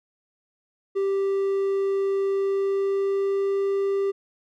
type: tone with pitch glide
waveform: triangle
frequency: 392 to 394.5 Hz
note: G4 to G4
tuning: 0 to +11 cents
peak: -19 dBFS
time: 0.95-4.12 s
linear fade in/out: 20 ms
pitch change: +11 cents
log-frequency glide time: 2.31-3.6 s
effects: none